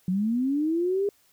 sine linear sweep, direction up, 176.5 to 411 Hz, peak -22 dBFS, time 0.08-1.09 s, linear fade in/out 2 ms, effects white hiss -63 dBFS RMS until 1.32 s

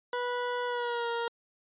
20% pulse tone with pitch glide, 490 to 468.1 Hz, B4 to A#4, -14 to +7 cents, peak -25 dBFS, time 0.13-1.28 s, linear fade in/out 2 ms, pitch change -79 cents, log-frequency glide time 0.66-1.09 s, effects resampled to 8000 Hz

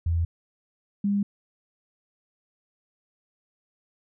sine tone pair in turn, 83.8 / 201.7 Hz, E2 / G3, +29 / +50 cents, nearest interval octave + minor third, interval 1521 cents, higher second, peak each -21 dBFS, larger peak neither, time 0.06-0.25 / 1.04-1.23 s, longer neither, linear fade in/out 5 ms, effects none

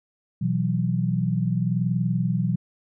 sine chord, B suspended fourth, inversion none, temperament just, 123.47 / 164.63 / 185.21 Hz, B2 / E3 / F#3, 0 / -2 / +2 cents, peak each -25 dBFS, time 0.41-2.56 s, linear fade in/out 10 ms, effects none

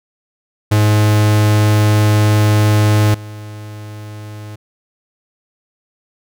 45% pulse tone with level steps, 105.7 Hz, G#2, 31 cents sharp, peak -9 / -28 dBFS, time 0.71-4.56 s, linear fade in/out 10 ms, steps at 3.14 s, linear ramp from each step 5 ms, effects none

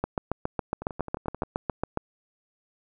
two click trains, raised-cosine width 1 ms, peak -22 / -12 dBFS, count 8 / 15, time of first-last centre 0.82-1.434 / 0.04-1.974 s, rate 11.4 / 7.24 Hz, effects none

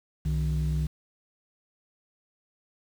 sine tone pair together, 64.9 / 154.36 Hz, C2 / D#3, -13 / -13 cents, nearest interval octave + minor third, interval 1500 cents, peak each -25 dBFS, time 0.25-0.87 s, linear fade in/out 10 ms, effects tanh soft clip ceiling -21 dBFS + 8-bit

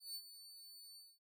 sawtooth tone with ADSR envelope, 4498 Hz, C#8, 24 cents sharp, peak -40 dBFS, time 0-1.19 s, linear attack 150 ms, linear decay 62 ms, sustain -12 dB, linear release 220 ms, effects none

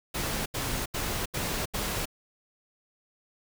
pink noise bursts, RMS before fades -31 dBFS, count 5, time 0.14-2.056 s, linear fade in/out 10 ms, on 320 ms, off 79 ms, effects none

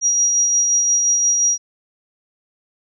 sine tone with tremolo, 5740 Hz, F8, 47 cents sharp, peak -12 dBFS, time 0.01-1.58 s, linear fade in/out 50 ms, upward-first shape sine, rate 5.7 Hz, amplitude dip 30%, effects none

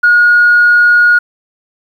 sine tone, 1441 Hz, F#6, 46 cents flat, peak -3 dBFS, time 0.03-1.19 s, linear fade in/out 10 ms, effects tanh soft clip ceiling 0 dBFS + 7-bit

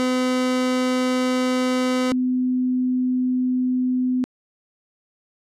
30% pulse / sine tone pair in turn, 254.1 / 253.2 Hz, B3 / B3, +49 / +43 cents, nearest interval unison, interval 6 cents, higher first, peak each -16 / -18 dBFS, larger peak first, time 0-2.12 / 2.12-4.24 s, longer neither, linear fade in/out 0 ms, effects low-pass 8000 Hz 12 dB/octave

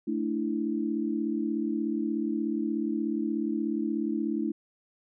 sine chord, A suspended fourth, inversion none, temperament just, 220 / 293.3 / 330 Hz, A3 / D4 / E4, 0 / -2 / +2 cents, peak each -31 dBFS, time 0.07-4.52 s, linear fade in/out 10 ms, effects none

